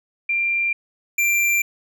sine / square tone pair in turn, 2377 / 2364 Hz, D7 / D7, +20 / +11 cents, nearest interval unison, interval 9 cents, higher first, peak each -18 / -17 dBFS, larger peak second, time 0.29-0.73 / 1.18-1.62 s, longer neither, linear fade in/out 5 ms, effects none

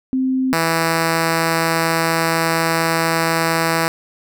sine / 5% pulse tone pair in turn, 260.7 / 164.23 Hz, C4 / E3, -6 / -6 cents, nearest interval minor sixth, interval 800 cents, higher first, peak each -15 / -4 dBFS, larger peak second, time 0.13-0.53 / 0.53-3.88 s, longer second, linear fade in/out 0 ms, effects none

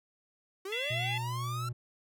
45% pulse linear sweep, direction up, 370 to 1362 Hz, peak -37 dBFS, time 0.65-1.69 s, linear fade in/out 5 ms
harmonic tone, 677 Hz, E5, 46 cents sharp, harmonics 3 / 4 / 5, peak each -37 / -37 / -37 dBFS, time 0.72-1.18 s, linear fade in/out 5 ms
triangle tone, 120.8 Hz, B2, 38 cents flat, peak -32 dBFS, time 0.9-1.73 s, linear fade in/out 10 ms
effects none

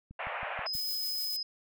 click train, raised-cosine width 5 ms, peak -35 dBFS, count 5, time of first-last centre 0.11-0.752 s, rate 6.23 Hz
pink band-pass noise, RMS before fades -37 dBFS, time 0.19-0.67 s, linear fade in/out 5 ms, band 550 to 2700 Hz, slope 48 dB/octave
sine tone, 5060 Hz, D#8, 28 cents sharp, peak -32 dBFS, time 0.66-1.43 s, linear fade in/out 5 ms
violet noise with tremolo, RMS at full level -39 dBFS, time 0.73-1.37 s, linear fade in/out 10 ms, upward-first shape square, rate 6.7 Hz, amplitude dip 25%
effects none

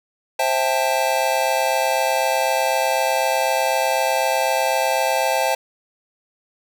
square chord, A minor seventh, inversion first, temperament just, 528 / 660 / 792 / 880 Hz, C5 / E5 / G5 / A5, +16 / +2 / +18 / 0 cents, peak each -24 dBFS, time 0.39-5.55 s, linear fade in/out 5 ms, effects none

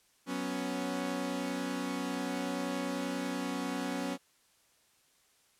sawtooth chord, F# suspended fourth, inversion none, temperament equal, 185 / 246.9 / 277.2 Hz, F#3 / B3 / C#4, 0 / 0 / 0 cents, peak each -36 / -34 / -32 dBFS, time 0.26-4.18 s, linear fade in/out 50 ms, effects white hiss -68 dBFS RMS until 5.59 s + low-pass 11000 Hz 12 dB/octave

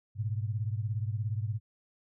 sine beating tone pair, 103.83 / 120.83 Hz, G#2 / B2, 0 / -37 cents, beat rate 17 Hz, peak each -31 / -35 dBFS, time 0.15-1.6 s, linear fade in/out 50 ms, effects none

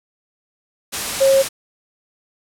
sine tone in noise, 541 Hz, C#5, 42 cents flat, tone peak -10 dBFS, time 1.2-1.43 s, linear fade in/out 20 ms, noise white, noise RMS -23 dBFS, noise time 0.92-1.49 s, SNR +10 dB, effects low-pass 11000 Hz 12 dB/octave

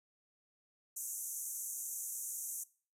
pink band-pass noise, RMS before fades -42 dBFS, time 0.96-2.64 s, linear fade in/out 10 ms, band 6100 to 14000 Hz, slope 96 dB/octave, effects noise-tail reverb RT60 0.4 s tail -20 dB re dry

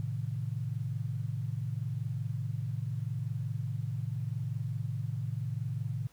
sine chord, A diminished, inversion none, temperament equal, 110 / 130.81 / 155.56 Hz, A2 / C3 / Eb3, 0 / 0 / 0 cents, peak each -35 / -36 / -39 dBFS, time 0-6.07 s, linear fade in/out 0 ms, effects pink hiss -63 dBFS RMS until 6.12 s

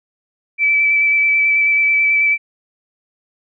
sine tone with vibrato, 2313 Hz, D7, 27 cents flat, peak -11 dBFS, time 0.58-2.38 s, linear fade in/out 50 ms, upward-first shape square, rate 9.2 Hz, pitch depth 12 cents each way, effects none

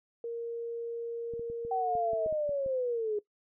sine tone with pitch glide, 466.2 to 448.2 Hz, A#4 to A4, 0 to +32 cents, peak -33 dBFS, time 0.24-2.27 s, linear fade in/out 2 ms, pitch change -68 cents, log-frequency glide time 1.79-1.89 s
clicks, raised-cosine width 3 ms, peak -34 dBFS, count 10, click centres 1.337 / 1.395 / 1.5 / 1.65 / 1.953 / 2.133 / 2.261 / 2.326 / 2.493 / 2.662 s
sine linear sweep, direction down, 769 to 410.4 Hz, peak -28 dBFS, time 1.71-3.19 s, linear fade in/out 5 ms
effects noise-tail reverb RT60 0.1 s tail -19 dB re dry

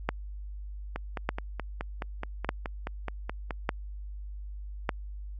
two click trains, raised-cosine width 0.5 ms, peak -18 / -11 dBFS, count 13 / 5, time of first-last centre 0.96-3.508 / 0.09-4.892 s, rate 4.71 / 0.833 Hz, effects added 50 Hz sine -37 dBFS peak until 5.39 s + AAC 48 kbps

